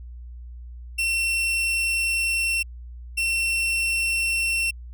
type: tone bursts at uneven times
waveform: 40% pulse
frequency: 2710 Hz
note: E7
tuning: 47 cents sharp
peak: -20 dBFS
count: 2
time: 0.98-2.63 / 3.17-4.71 s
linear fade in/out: 10 ms
effects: added 60 Hz sine -36 dBFS peak until 4.93 s